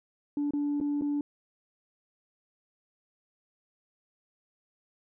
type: tone with dropouts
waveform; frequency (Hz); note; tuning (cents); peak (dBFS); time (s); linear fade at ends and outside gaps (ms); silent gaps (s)
sine; 290; D4; -22; -25; 0.37-1.21; 2; 0.508-0.535 / 0.802-0.811 / 1.012-1.02
effects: tanh soft clip ceiling -24 dBFS